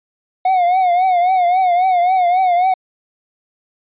triangle tone with vibrato, 727 Hz, F#5, 31 cents flat, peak -9 dBFS, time 0.45-2.74 s, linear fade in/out 5 ms, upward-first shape triangle, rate 3.7 Hz, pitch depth 97 cents each way, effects resampled to 8000 Hz

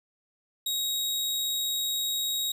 sawtooth tone, 3791 Hz, A#7, 28 cents sharp, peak -24 dBFS, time 0.66-2.52 s, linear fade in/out 5 ms, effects none

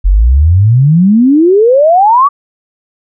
sine exponential sweep, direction up, 42.96 to 1174.7 Hz, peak -3 dBFS, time 0.04-2.29 s, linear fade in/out 20 ms, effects none

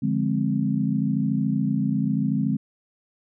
sine chord, D half-diminished seventh, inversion none, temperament equal, 146.83 / 174.61 / 207.7 / 261.6 Hz, D3 / F3 / Ab3 / C4, 0 / 0 / 0 / 0 cents, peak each -26 / -29 / -24 / -26 dBFS, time 0.02-2.57 s, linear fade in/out 10 ms, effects none

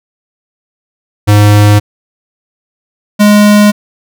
square tone pair in turn, 103.83 / 207.7 Hz, G#2 / G#3, 0 / 0 cents, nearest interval octave, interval 1200 cents, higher second, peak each -3 dBFS, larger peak neither, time 1.27-1.8 / 3.19-3.72 s, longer neither, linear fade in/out 20 ms, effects none

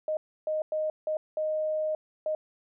sine tone bursts at uneven times, 620 Hz, D#5, 6 cents flat, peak -26 dBFS, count 6, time 0.08-0.17 / 0.47-0.62 / 0.72-0.9 / 1.07-1.17 / 1.37-1.95 / 2.26-2.35 s, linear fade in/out 2 ms, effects none

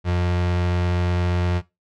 35% pulse tone, 88.5 Hz, F2, 23 cents sharp, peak -17 dBFS, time 0.04-1.62 s, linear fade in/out 50 ms, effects noise-tail reverb RT60 0.2 s tail -18 dB re dry + low-pass 4000 Hz 12 dB/octave

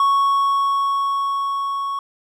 triangle tone with level ramp, 1108.7 Hz, C#6, in tune, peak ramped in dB -11 to -20 dBFS, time 0-1.99 s, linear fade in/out 2 ms, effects none

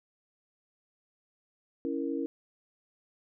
sine chord, A# diminished, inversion first, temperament equal, 277.2 / 329.6 / 466.2 Hz, C#4 / E4 / A#4, 0 / 0 / 0 cents, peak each -33 / -34 / -36 dBFS, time 1.85-2.26 s, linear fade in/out 0 ms, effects none

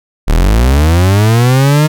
40% pulse linear sweep, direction up, 33.96 to 155.56 Hz, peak -5 dBFS, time 0.27-1.88 s, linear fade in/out 20 ms, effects none

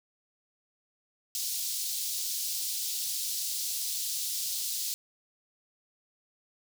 pink high-pass noise, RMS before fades -33 dBFS, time 1.35-4.94 s, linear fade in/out 0 ms, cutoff 4100 Hz, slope 24 dB/octave, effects none

